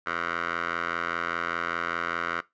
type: tone with band-pass filter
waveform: 10% pulse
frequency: 85 Hz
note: F2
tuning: 46 cents flat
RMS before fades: -30 dBFS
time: 0.06-2.41 s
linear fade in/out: 10 ms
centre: 1500 Hz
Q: 3.6
effects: noise-tail reverb RT60 0.2 s tail -20 dB re dry + resampled to 16000 Hz